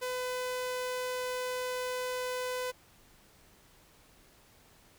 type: tone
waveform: sawtooth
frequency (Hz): 503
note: B4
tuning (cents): +32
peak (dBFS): -29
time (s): 0.01-2.72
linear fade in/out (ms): 20
effects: pink hiss -61 dBFS RMS until 4.98 s